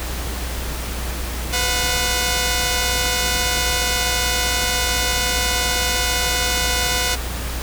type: tone pair together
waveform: 5% pulse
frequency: 499.4 / 723 Hz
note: B4 / F#5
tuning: +19 / -40 cents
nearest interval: tritone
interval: 641 cents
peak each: -10 dBFS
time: 1.52-7.16 s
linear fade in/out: 20 ms
effects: added 60 Hz sine -25 dBFS peak until 7.62 s + pink hiss -29 dBFS RMS until 7.62 s